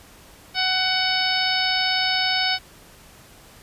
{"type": "harmonic tone", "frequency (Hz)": 747, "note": "F#5", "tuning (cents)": 16, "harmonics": [1, 2, 3, 4, 5, 6, 7], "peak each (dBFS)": [-27, -27, -27, -27, -27, -27, -27], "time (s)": [0.54, 2.59], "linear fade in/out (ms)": 50, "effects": ["pink hiss -48 dBFS RMS until 3.62 s", "resampled to 32000 Hz"]}